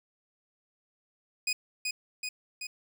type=tone with echo; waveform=20% pulse; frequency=2489 Hz; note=D#7; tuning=in tune; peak=-22 dBFS; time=1.47-1.53 s; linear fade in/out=5 ms; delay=380 ms; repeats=3; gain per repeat=-3 dB; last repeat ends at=2.67 s; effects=none